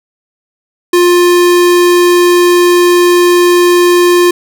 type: tone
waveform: square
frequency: 352.5 Hz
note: F4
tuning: 16 cents sharp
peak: -5 dBFS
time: 0.93-4.31 s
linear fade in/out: 5 ms
effects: none